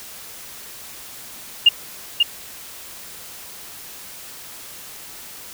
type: tone with echo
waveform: sine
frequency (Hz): 2828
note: F7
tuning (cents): +21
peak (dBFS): -6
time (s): 1.66-1.69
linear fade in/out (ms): 5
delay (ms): 540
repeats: 1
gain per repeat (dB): -5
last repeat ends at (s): 2.23
effects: white hiss -38 dBFS RMS until 5.53 s